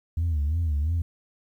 sine tone with vibrato, 78.2 Hz, D#2, 9 cents sharp, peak -20 dBFS, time 0.17-1.02 s, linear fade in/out 5 ms, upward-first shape sine, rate 2.9 Hz, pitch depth 150 cents each way, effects tanh soft clip ceiling -20 dBFS + 10-bit

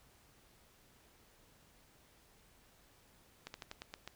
slowing click train, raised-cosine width 0.2 ms, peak -27 dBFS, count 7, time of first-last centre 3.47-4.076 s, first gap 71 ms, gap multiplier 1.14, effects pink hiss -66 dBFS RMS until 4.15 s

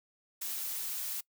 blue noise, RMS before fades -37 dBFS, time 0.41-1.21 s, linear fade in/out 10 ms, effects noise-tail reverb RT60 0.1 s tail -23 dB re dry

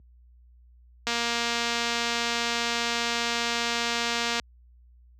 click train, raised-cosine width 0.2 ms, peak -10 dBFS, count 783, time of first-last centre 1.07-4.398 s, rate 235 Hz, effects added 60 Hz sine -36 dBFS peak until 5.19 s + high-pass 150 Hz 12 dB/octave

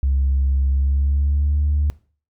sine tone with pitch glide, 67.7 to 73.4 Hz, C#2 to D2, -40 to 0 cents, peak -14 dBFS, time 0.03-1.9 s, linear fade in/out 0 ms, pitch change +140 cents, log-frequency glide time 0.71-1.59 s, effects noise-tail reverb RT60 0.4 s tail -21 dB re dry + tanh soft clip ceiling -12 dBFS

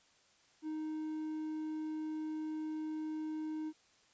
triangle tone, 311.1 Hz, D#4, in tune, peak -35 dBFS, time 0.62-3.73 s, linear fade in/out 50 ms, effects white hiss -68 dBFS RMS until 4.13 s + resampled to 16000 Hz

